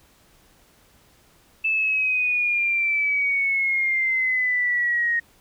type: exponential sweep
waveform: sine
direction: down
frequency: 2637 to 1864.7 Hz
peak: -19 dBFS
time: 1.64-5.2 s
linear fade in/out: 10 ms
effects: pink hiss -57 dBFS RMS until 5.4 s